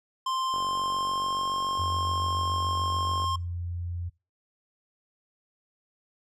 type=tone with pitch glide; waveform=square; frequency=1046.5 to 1064.2 Hz; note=C6 to C6; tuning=0 to +29 cents; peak=-27 dBFS; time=0.26-3.36 s; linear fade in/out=5 ms; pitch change=+29 cents; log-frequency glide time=0.46-1.55 s
type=click train; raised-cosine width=1 ms; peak=-26 dBFS; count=128; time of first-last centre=0.54-3.242 s; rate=47 Hz
type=tone; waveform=sine; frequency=87.1 Hz; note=F2; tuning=4 cents flat; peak=-30 dBFS; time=1.78-4.1 s; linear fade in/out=20 ms
effects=noise-tail reverb RT60 0.3 s tail -23 dB re dry + low-pass 7000 Hz 12 dB/octave